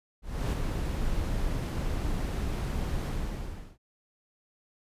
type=noise with ADSR envelope; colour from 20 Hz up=brown; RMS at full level=-26 dBFS; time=0.22-3.78 s; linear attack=300 ms; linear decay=24 ms; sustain=-4 dB; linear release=720 ms; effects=resampled to 32000 Hz

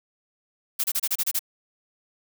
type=noise bursts; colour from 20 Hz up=blue; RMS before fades=-24 dBFS; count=8; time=0.79-1.393 s; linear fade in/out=10 ms; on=50 ms; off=29 ms; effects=none

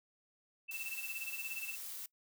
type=tone with tremolo; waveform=sine; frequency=2652 Hz; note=E7; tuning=10 cents sharp; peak=-38 dBFS; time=0.68-1.76 s; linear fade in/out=20 ms; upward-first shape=sine; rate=17 Hz; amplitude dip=90%
type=noise; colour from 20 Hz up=blue; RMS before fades=-45 dBFS; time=0.71-2.06 s; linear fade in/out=2 ms
effects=noise-tail reverb RT60 0.1 s tail -22 dB re dry

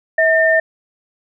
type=tone pair together; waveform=sine; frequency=645 / 1807.6 Hz; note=E5 / A6; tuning=-38 / +46 cents; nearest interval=octave + tritone; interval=1784 cents; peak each=-13 dBFS; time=0.18-0.6 s; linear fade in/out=5 ms; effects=none

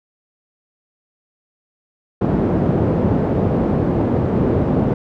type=band-pass noise; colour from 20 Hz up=pink; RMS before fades=-17 dBFS; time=2.21-4.94 s; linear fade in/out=5 ms; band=110 to 470 Hz; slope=12 dB/octave; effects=none

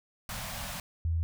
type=band-stop noise; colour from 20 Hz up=pink; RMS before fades=-38 dBFS; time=0.29-0.8 s; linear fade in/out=2 ms; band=230 to 570 Hz; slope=48 dB/octave
type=tone; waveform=sine; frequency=82.41 Hz; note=E2; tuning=in tune; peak=-26 dBFS; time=1.05-1.23 s; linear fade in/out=0 ms
effects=none

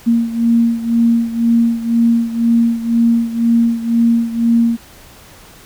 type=beating tone pair; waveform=sine; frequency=231.7 / 233.7 Hz; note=A#3 / A#3; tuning=-10 / +5 cents; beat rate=2 Hz; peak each=-12 / -16 dBFS; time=0.06-4.77 s; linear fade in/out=20 ms; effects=pink hiss -41 dBFS RMS until 5.65 s

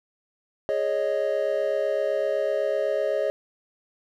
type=chord; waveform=triangle; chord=Ab suspended fourth; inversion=none; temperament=equal; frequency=415.3 / 554.4 / 622.3 Hz; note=Ab4 / Db5 / Eb5; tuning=0 / 0 / 0 cents; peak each=-27 / -24 / -24 dBFS; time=0.69-3.3 s; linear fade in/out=0 ms; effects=none

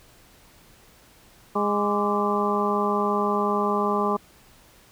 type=harmonic tone with a mistuned harmonic; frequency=205.7 Hz; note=G#3; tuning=16 cents flat; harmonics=1 / 2 / 3 / 4 / 5 / 6; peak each=-27 / -26 / -31 / -29 / -28 / -27 dBFS; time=1.55-4.17 s; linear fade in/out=10 ms; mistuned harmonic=6; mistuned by=-94 cents; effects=pink hiss -54 dBFS RMS until 4.91 s

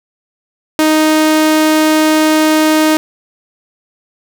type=tone; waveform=sawtooth; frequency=311.1 Hz; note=D#4; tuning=in tune; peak=-4 dBFS; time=0.79-2.97 s; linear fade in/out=0 ms; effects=none

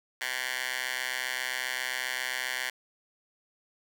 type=tone with high-pass filter; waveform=10% pulse; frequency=127.5 Hz; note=C3; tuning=44 cents flat; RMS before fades=-33 dBFS; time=0.21-2.7 s; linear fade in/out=5 ms; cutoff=1700 Hz; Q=1.7; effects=none

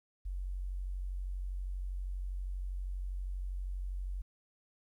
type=tone; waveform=sine; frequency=46.25 Hz; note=F#1; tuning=in tune; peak=-35 dBFS; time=0.25-4.22 s; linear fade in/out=10 ms; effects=12-bit

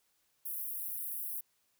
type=high-pass noise; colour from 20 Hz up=pink; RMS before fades=-39 dBFS; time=0.45-1.41 s; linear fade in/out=10 ms; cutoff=11000 Hz; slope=48 dB/octave; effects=white hiss -75 dBFS RMS until 1.79 s

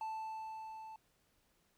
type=tone with level ramp; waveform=triangle; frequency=880 Hz; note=A5; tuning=in tune; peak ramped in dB=-36 to -46 dBFS; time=0.01-0.96 s; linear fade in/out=2 ms; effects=pink hiss -75 dBFS RMS until 1.77 s

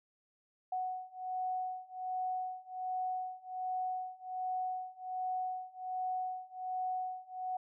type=beating tone pair; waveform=sine; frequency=740 / 741.3 Hz; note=F#5 / F#5; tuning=0 / +3 cents; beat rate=1.3 Hz; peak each=-39 / -38 dBFS; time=0.72-7.57 s; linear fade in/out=5 ms; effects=none

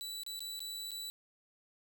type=tone with dropouts; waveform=sawtooth; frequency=3951 Hz; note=B7; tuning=in tune; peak=-37 dBFS; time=0.01-1.1 s; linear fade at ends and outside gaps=0 ms; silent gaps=0.234-0.264 / 0.393-0.405 / 0.593-0.604 / 0.908-0.916 s; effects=none

